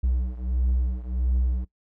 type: beating tone pair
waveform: triangle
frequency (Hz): 61.74 / 63.24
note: B1 / B1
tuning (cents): 0 / +42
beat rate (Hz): 1.5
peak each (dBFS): -22 / -25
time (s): 0.03-1.65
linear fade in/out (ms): 10
effects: noise-tail reverb RT60 0.1 s tail -19 dB re dry